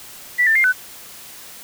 sine tone with pitch steps, 1963 / 1786 / 2110 / 1504 Hz, B6 / A6 / C7 / F#6, -11 / +25 / +14 / +28 cents, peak -12 dBFS, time 0.38-0.728 s, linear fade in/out 20 ms, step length 87 ms, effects white hiss -39 dBFS RMS until 1.63 s

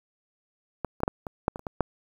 clicks, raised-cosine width 1 ms, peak -14 / -26 / -6 / -11 / -20 / -8 / -20 / -29 / -18 / -8 dBFS, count 10, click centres 0.847 / 1.004 / 1.034 / 1.079 / 1.268 / 1.481 / 1.559 / 1.594 / 1.668 / 1.807 s, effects 8-bit

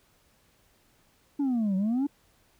sine exponential two-way sweep, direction down then up, 293.7 to 185 to 293.7 Hz, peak -21 dBFS, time 1.39-2.07 s, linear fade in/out 10 ms, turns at 1.76 s, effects tanh soft clip ceiling -23 dBFS + pink hiss -65 dBFS RMS until 2.59 s

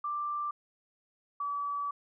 sine tone pair in turn, 1179 / 1147.4 Hz, D6 / D6, +6 / -41 cents, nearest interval unison, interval 47 cents, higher first, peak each -31 / -31 dBFS, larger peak neither, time 0.04-0.51 / 1.4-1.91 s, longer second, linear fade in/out 5 ms, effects none

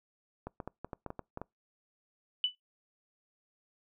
clicks, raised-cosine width 1 ms, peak -25 dBFS, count 10, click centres 0.47 / 0.602 / 0.676 / 0.846 / 0.932 / 1.063 / 1.104 / 1.193 / 1.374 / 1.416 s
sine tone with exponential decay, 2982 Hz, F#7, 13 cents sharp, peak -22 dBFS, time 2.44-2.55 s, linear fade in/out 1 ms, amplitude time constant 22 ms
effects noise-tail reverb RT60 0.2 s tail -26 dB re dry

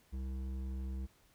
sine tone with hard clipping, 65.41 Hz, C2, in tune, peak -39 dBFS, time 0.12-1.07 s, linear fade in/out 20 ms, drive 10 dB, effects pink hiss -68 dBFS RMS until 1.34 s

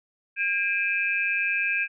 sine tone cluster, 1619 / 2382 / 2572 Hz, G#6 / D7 / E7, -45 / +24 / -43 cents, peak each -27 dBFS, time 0.36-1.88 s, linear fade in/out 50 ms, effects none

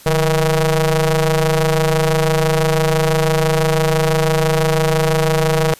sawtooth ring-modulated tone, 162 Hz, E3, 30 cents flat, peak -6 dBFS, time 0.06-5.74 s, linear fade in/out 2 ms, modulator 311 Hz, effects white hiss -42 dBFS RMS until 5.79 s + resampled to 32000 Hz

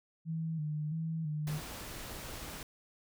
sine tone with vibrato, 156.6 Hz, D#3, 11 cents sharp, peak -33 dBFS, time 0.25-1.61 s, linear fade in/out 50 ms, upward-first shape square, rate 1.5 Hz, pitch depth 57 cents each way
pink noise, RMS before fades -44 dBFS, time 1.47-2.63 s, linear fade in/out 2 ms
effects none

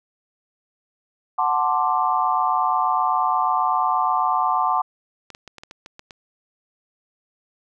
sine chord, D dominant seventh, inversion first, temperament equal, 740 / 880 / 1046.5 / 1174.7 Hz, F#5 / A5 / C6 / D6, 0 / 0 / 0 / 0 cents, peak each -23 dBFS, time 1.38-4.82 s, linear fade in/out 10 ms
clicks, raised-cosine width 0.2 ms, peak -22 dBFS, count 9, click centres 5.303 / 5.349 / 5.477 / 5.583 / 5.635 / 5.711 / 5.861 / 5.994 / 6.108 s
effects none

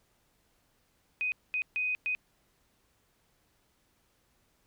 sine tone bursts at uneven times, 2500 Hz, D#7, 8 cents sharp, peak -28 dBFS, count 4, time 1.21-1.32 / 1.54-1.62 / 1.76-1.95 / 2.06-2.15 s, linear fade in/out 0 ms, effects pink hiss -71 dBFS RMS until 4.66 s

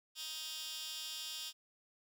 15% pulse tone with high-pass filter, 313.4 Hz, D#4, 13 cents sharp, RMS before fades -44 dBFS, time 0.15-1.53 s, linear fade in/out 50 ms, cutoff 3800 Hz, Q 2.3, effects none

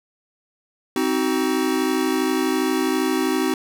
square chord, C diminished, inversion none, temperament just, 261.6 / 314 / 376.7 Hz, C4 / Eb4 / Gb4, 0 / +16 / +31 cents, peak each -24 dBFS, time 0.96-3.54 s, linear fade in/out 2 ms, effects none

